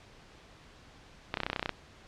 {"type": "clicks", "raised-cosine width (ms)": 0.3, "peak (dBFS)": -14, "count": 12, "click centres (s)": [1.341, 1.372, 1.403, 1.434, 1.465, 1.5, 1.531, 1.562, 1.595, 1.628, 1.659, 1.693], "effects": ["pink hiss -55 dBFS RMS until 2.07 s", "low-pass 5000 Hz 12 dB/octave"]}